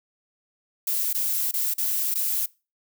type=noise with dropouts; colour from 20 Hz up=violet; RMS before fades=-25 dBFS; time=0.87-2.46 s; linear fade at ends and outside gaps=5 ms; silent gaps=1.13-1.146 / 1.513-1.538 / 1.739-1.78 / 2.142-2.153 s; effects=noise-tail reverb RT60 0.3 s tail -23 dB re dry